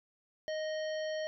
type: harmonic tone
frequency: 622.3 Hz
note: D#5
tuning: in tune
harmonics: 1 / 3 / 5 / 7 / 9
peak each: -34 / -44 / -48 / -51 / -53 dBFS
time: 0.48-1.27 s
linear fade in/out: 0 ms
effects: none